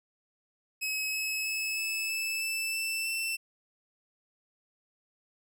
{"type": "tone with pitch steps", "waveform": "sawtooth", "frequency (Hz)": [2561, 2577, 2594, 2610, 2627, 2644, 2661, 2677], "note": ["D#7", "E7", "E7", "E7", "E7", "E7", "E7", "E7"], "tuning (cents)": [49, -40, -28, -18, -7, 5, 16, 26], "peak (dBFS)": -27, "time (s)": [0.81, 3.37], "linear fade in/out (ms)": 20, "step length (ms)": 320, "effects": []}